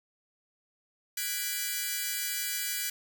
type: chord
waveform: 5% pulse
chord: G# half-diminished seventh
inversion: third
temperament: equal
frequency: 1480 / 1661.2 / 1975.5 / 2349 Hz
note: F#6 / G#6 / B6 / D7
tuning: 0 / 0 / 0 / 0 cents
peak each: -26 dBFS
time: 1.17-2.9 s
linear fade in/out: 5 ms
effects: none